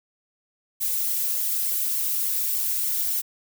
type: noise with flanger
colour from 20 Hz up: violet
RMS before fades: -25 dBFS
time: 0.8-3.22 s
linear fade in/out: 20 ms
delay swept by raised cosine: 0.91 to 4.01 ms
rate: 3.4 Hz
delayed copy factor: +0.8
effects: none